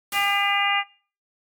white noise with exponential decay, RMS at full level -31 dBFS, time 0.12-0.81 s, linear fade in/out 1 ms, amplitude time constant 150 ms
harmonic tone, 402.1 Hz, G4, 44 cents sharp, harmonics 2 / 3 / 4 / 5 / 6 / 7, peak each -26 / -27 / -34 / -25 / -26 / -25 dBFS, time 0.12-0.84 s, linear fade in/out 50 ms
effects noise-tail reverb RT60 0.4 s tail -20 dB re dry + AAC 64 kbps

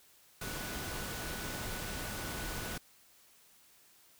sine tone in noise, 1480 Hz, F#6, in tune, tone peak -48 dBFS, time 0.41-2.78 s, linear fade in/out 5 ms, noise pink, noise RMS -40 dBFS, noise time 0.41-2.78 s, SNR -11 dB, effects white hiss -63 dBFS RMS until 4.19 s

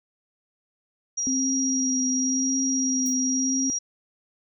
sine tone, 5710 Hz, F8, 37 cents sharp, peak -24 dBFS, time 1.17-3.79 s, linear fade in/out 10 ms
sine tone with vibrato, 261.6 Hz, C4, in tune, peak -24 dBFS, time 1.27-3.7 s, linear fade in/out 0 ms, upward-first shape triangle, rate 0.94 Hz, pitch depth 29 cents each way
violet noise with exponential decay, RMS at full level -35 dBFS, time 3.06-3.19 s, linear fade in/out 0 ms, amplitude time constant 28 ms
effects none

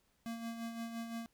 square tone with tremolo, 230.1 Hz, A#3, 22 cents flat, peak -39 dBFS, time 0.26-1.26 s, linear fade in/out 0 ms, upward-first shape sine, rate 5.8 Hz, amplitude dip 50%, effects pink hiss -75 dBFS RMS until 1.33 s

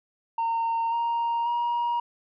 sine tone with pitch steps, 917 / 933.6 / 950.4 Hz, A#5 / A#5 / A#5, -29 / +2 / +33 cents, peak -21 dBFS, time 0.38-2 s, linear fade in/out 5 ms, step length 540 ms, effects tanh soft clip ceiling -22 dBFS

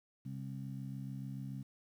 harmonic tone, 66.9 Hz, C2, 39 cents sharp, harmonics 2 / 3 / 4, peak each -42 / -46 / -50 dBFS, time 0.25-1.63 s, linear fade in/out 10 ms, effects 11-bit

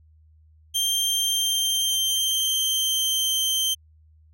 sawtooth tone with pitch glide, 3167 to 3129 Hz, G7 to G7, +17 to -4 cents, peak -18 dBFS, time 0.74-3.75 s, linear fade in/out 20 ms, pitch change -21 cents, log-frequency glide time 1.01-3.29 s, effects added 78 Hz sine -52 dBFS peak until 4.33 s

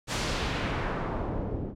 pink noise with low-pass filter sweep, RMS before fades -31 dBFS, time 0.07-1.75 s, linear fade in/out 50 ms, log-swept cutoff 7800 to 320 Hz, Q 0.98, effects none

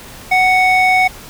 triangle ring-modulated tone, 1483 Hz, F#6, 4 cents sharp, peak -4 dBFS, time 0.31-1.08 s, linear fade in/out 10 ms, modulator 739 Hz, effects pink hiss -35 dBFS RMS until 1.29 s

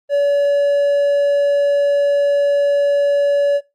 triangle tone, 570 Hz, C#5, 48 cents sharp, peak -10 dBFS, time 0.09-3.61 s, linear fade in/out 50 ms, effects noise-tail reverb RT60 0.2 s tail -18 dB re dry + Opus 32 kbps

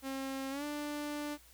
sawtooth tone with pitch glide, 268.6 to 294.6 Hz, C4 to D4, +46 to +6 cents, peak -33 dBFS, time 0.02-1.38 s, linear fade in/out 50 ms, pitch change +160 cents, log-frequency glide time 0.5-0.64 s, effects added 60 Hz sine -63 dBFS peak until 1.53 s + white hiss -61 dBFS RMS until 1.53 s

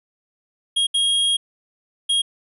square tone bursts at uneven times, 3267 Hz, G#7, 29 cents flat, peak -17 dBFS, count 3, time 0.76-0.87 / 0.94-1.37 / 2.09-2.22 s, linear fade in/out 10 ms, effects resampled to 32000 Hz

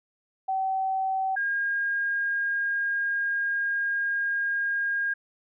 sine tone pair in turn, 765 / 1621 Hz, G5 / G#6, -42 / -42 cents, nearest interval octave + minor second, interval 1300 cents, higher second, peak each -24 / -24 dBFS, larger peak neither, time 0.48-1.36 / 1.36-5.14 s, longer second, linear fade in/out 10 ms, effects none

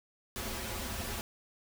pink noise with comb filter, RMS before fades -38 dBFS, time 0.36-1.21 s, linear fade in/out 0 ms, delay 6.6 ms, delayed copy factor -0.8, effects none

